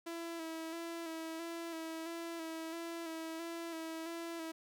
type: tone with vibrato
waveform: sawtooth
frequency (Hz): 329.6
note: E4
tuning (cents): 0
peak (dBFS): -37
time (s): 0.06-4.52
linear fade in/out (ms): 10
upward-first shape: square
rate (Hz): 1.5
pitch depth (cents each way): 29
effects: none